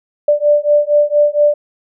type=beating tone pair; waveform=sine; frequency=587.3 / 591.6 Hz; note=D5 / D5; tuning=0 / +13 cents; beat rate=4.3 Hz; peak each=-12 dBFS; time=0.28-1.54 s; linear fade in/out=5 ms; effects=none